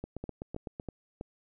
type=two click trains; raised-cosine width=2 ms; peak=-24 / -24 dBFS; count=7 / 4; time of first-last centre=0.04-0.799 / 0.24-1.211 s; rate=7.91 / 3.09 Hz; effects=none